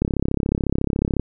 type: click train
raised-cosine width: 3 ms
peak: -7 dBFS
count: 41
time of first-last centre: 0.02-1.196 s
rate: 34 Hz
effects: none